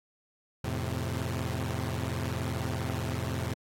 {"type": "chord", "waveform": "sawtooth", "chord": "F major", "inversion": "none", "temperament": "equal with one note detuned", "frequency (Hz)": [85.66, 110, 130.81], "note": ["F2", "A2", "C3"], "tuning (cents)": [-33, 0, 0], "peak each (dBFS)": -31, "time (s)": [0.64, 3.54], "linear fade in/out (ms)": 5, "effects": ["AAC 48 kbps"]}